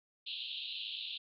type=band-pass noise; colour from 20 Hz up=white; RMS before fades=-42 dBFS; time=0.26-1.18 s; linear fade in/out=10 ms; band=2700 to 4100 Hz; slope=96 dB/octave; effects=none